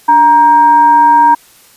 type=tone with frequency modulation; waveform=sine; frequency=940 Hz; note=A#5; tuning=14 cents sharp; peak=-3 dBFS; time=0.08-1.35 s; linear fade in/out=10 ms; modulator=648 Hz; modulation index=0.3; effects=white hiss -43 dBFS RMS until 1.76 s + resampled to 32000 Hz

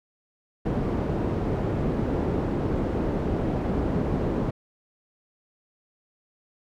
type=low-pass noise; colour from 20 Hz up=white; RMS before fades=-26 dBFS; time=0.65-4.51 s; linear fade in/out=10 ms; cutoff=350 Hz; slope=12 dB/octave; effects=none

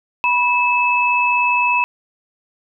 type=tone pair together; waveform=sine; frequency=978.3 / 2605 Hz; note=B5 / E7; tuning=-17 / -21 cents; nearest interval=octave + perfect fourth; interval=1696 cents; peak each=-16 dBFS; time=0.24-1.84 s; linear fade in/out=0 ms; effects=none

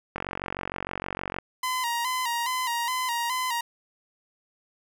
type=click train; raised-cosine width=0.5 ms; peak=-15 dBFS; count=58; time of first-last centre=0.16-1.386 s; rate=46.5 Hz
type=tone with vibrato; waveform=sawtooth; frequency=979 Hz; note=B5; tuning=15 cents flat; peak=-22 dBFS; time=1.63-3.61 s; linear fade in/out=5 ms; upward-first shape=square; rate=2.4 Hz; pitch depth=68 cents each way
effects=none

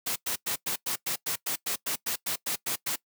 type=noise bursts; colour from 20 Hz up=white; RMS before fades=-30 dBFS; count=15; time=0.06-2.96 s; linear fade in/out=10 ms; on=100 ms; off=100 ms; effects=noise-tail reverb RT60 0.1 s tail -20 dB re dry + high-pass 100 Hz 12 dB/octave

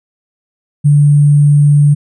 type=tone with sample-and-hold; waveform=sine; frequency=145.9 Hz; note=D3; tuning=11 cents flat; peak=-4 dBFS; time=0.84-1.95 s; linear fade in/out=20 ms; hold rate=8820 Hz; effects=resampled to 22050 Hz

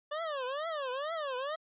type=tone with vibrato; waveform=25% pulse; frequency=577 Hz; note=D5; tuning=31 cents flat; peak=-30 dBFS; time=0.11-1.56 s; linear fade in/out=10 ms; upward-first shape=triangle; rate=2.2 Hz; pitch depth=280 cents each way; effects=resampled to 8000 Hz

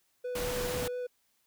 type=tone with vibrato; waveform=triangle; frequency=493.9 Hz; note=B4; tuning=in tune; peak=-31 dBFS; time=0.24-1.07 s; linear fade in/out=10 ms; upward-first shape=sine; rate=4.4 Hz; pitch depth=11 cents each way
type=noise; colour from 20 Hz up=pink; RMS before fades=-36 dBFS; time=0.35-0.88 s; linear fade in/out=5 ms
effects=white hiss -73 dBFS RMS until 1.46 s

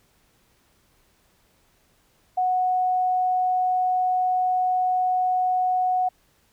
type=tone; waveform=sine; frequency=736 Hz; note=F#5; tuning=9 cents flat; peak=-19 dBFS; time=2.37-6.09 s; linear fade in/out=10 ms; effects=pink hiss -63 dBFS RMS until 6.52 s

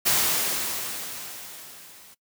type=noise with level ramp; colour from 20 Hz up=white; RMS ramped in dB=-20 to -50 dBFS; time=0.05-2.15 s; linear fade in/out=20 ms; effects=noise-tail reverb RT60 0.1 s tail -19 dB re dry + high-pass 100 Hz 12 dB/octave

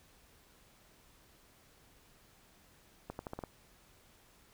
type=accelerating click train; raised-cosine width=1 ms; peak=-26 dBFS; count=6; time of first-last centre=3.1-3.437 s; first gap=91 ms; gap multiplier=0.85; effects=pink hiss -64 dBFS RMS until 4.53 s

